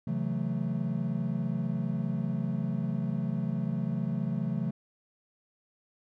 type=chord; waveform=triangle; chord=F# minor seventh; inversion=second; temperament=equal with one note detuned; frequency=135.35 / 164.81 / 185 / 220 Hz; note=C#3 / E3 / F#3 / A3; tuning=-41 / 0 / 0 / 0 cents; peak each=-32 dBFS; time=0.07-4.71 s; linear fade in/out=5 ms; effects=none